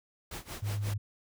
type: noise with tremolo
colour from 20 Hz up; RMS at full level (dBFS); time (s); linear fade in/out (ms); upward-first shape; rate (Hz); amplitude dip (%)
pink; -40; 0.31-0.94; 5; sine; 5.6; 90
type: tone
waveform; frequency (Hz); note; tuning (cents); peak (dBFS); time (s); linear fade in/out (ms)
sine; 102.8; G#2; -17; -30; 0.62-0.98; 10
effects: none